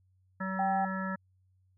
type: harmonic tone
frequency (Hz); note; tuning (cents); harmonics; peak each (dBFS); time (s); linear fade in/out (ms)
189.7; F#3; +43; 1 / 3 / 5 / 7 / 9 / 10; -34 / -42 / -42 / -39 / -40 / -50; 0.4-1.16; 10
type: tone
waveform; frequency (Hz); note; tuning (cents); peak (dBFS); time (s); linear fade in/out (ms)
sine; 777; G5; -16; -27; 0.59-0.85; 2
effects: added 93 Hz sine -65 dBFS peak until 1.77 s